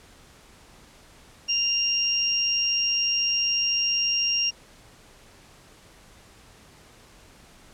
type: tone pair together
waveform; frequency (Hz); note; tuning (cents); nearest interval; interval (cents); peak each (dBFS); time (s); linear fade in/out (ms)
sine; 2794 / 5588; F7 / F8; 0 / 0; octave; 1200; -25 / -23; 1.48-4.51; 20
effects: pink hiss -52 dBFS RMS until 7.73 s + low-pass 10000 Hz 12 dB/octave